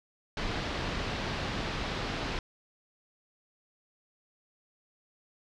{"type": "low-pass noise", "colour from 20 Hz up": "pink", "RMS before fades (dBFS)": -34, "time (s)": [0.37, 2.39], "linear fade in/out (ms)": 2, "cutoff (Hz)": 4700, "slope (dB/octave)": 24, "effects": []}